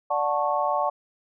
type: chord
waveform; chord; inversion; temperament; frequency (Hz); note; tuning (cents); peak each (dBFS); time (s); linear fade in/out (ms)
sine; D major seventh; none; just; 587.3 / 734.2 / 881 / 1101.2; D5 / F#5 / A5 / C#6; 0 / -14 / +2 / -12; -27; 0.1-0.9; 10
effects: none